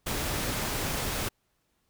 pink noise, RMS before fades -31 dBFS, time 0.06-1.29 s, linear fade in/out 10 ms, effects pink hiss -74 dBFS RMS until 1.89 s

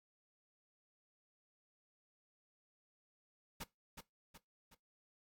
pink noise with echo, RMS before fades -44 dBFS, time 3.6-3.64 s, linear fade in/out 10 ms, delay 370 ms, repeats 3, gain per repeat -6 dB, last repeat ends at 4.75 s, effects noise-tail reverb RT60 0.2 s tail -21 dB re dry + AAC 64 kbps

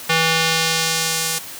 square tone with band-pass filter sweep, 162.8 Hz, E3, 21 cents flat, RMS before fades -19 dBFS, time 0.09-1.39 s, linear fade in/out 10 ms, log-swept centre 2700 to 9100 Hz, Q 0.81, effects white hiss -34 dBFS RMS until 1.59 s + high-pass 80 Hz 12 dB/octave

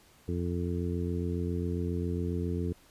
harmonic tone, 87.31 Hz, F2, in tune, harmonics 1 / 2 / 3 / 4 / 5, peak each -32 / -35 / -37 / -38 / -39 dBFS, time 0.28-2.73 s, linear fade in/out 5 ms, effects pink hiss -60 dBFS RMS until 2.9 s + resampled to 32000 Hz

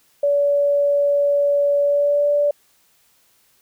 sine tone with pitch glide, 572 to 581.3 Hz, D5 to D5, -46 to -18 cents, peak -14 dBFS, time 0.23-2.51 s, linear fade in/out 5 ms, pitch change +28 cents, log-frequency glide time 1.81-2.29 s, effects white hiss -59 dBFS RMS until 3.61 s

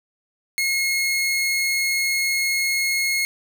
sawtooth tone, 2163 Hz, C#7, 43 cents flat, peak -16 dBFS, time 0.58-3.25 s, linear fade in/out 0 ms, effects none

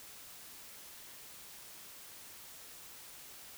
silence, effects white hiss -52 dBFS RMS until 3.57 s

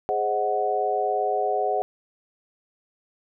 sine chord, Ab dominant seventh, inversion none, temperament equal, 415.3 / 523.3 / 622.3 / 740 Hz, Ab4 / C5 / Eb5 / Gb5, 0 / 0 / 0 / 0 cents, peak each -27 / -30 / -29 / -24 dBFS, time 0.09-1.82 s, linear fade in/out 0 ms, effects none

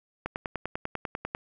click train, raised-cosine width 0.5 ms, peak -16 dBFS, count 12, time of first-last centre 0.26-1.349 s, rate 10.1 Hz, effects none

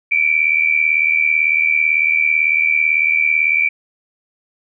sine tone pair together, 2292 / 2370 Hz, D7 / D7, -43 / +15 cents, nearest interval minor second, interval 58 cents, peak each -15 dBFS, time 0.11-3.69 s, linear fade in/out 10 ms, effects none

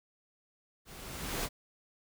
pink noise with level ramp, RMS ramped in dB -51 to -32 dBFS, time 0.85-1.49 s, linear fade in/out 50 ms, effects none

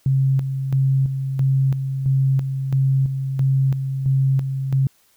sine tone with tremolo, 134.5 Hz, C3, 48 cents sharp, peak -14 dBFS, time 0.06-4.87 s, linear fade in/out 2 ms, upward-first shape square, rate 1.5 Hz, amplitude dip 55%, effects white hiss -59 dBFS RMS until 5.16 s

